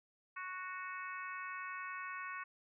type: harmonic tone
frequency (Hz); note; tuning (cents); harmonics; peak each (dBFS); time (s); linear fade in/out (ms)
369.4; F#4; -3; 3 / 4 / 5 / 6 / 7; -45 / -47 / -49 / -51 / -52; 0.36-2.44; 10
effects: none